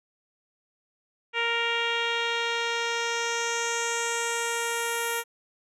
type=tone with low-pass filter sweep; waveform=10% pulse; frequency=466.2 Hz; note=A#4; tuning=in tune; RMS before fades=-28 dBFS; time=1.33-5.24 s; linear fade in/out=50 ms; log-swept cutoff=2700 to 12000 Hz; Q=2.5; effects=none